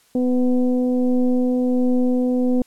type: tone with frequency modulation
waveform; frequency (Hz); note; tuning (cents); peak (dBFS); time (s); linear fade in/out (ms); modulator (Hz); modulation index
sine; 250.7; B3; +26; -15; 0.15-2.62; 2; 250; 0.81
effects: white hiss -57 dBFS RMS until 2.66 s + low-pass 12000 Hz 12 dB/octave